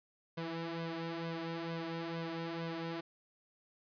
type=tone with flanger; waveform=sawtooth; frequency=165.9 Hz; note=E3; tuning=11 cents sharp; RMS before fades=-40 dBFS; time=0.37-3.01 s; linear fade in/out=10 ms; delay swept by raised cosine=1.9 to 3.9 ms; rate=2.2 Hz; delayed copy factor=+0.8; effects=resampled to 11025 Hz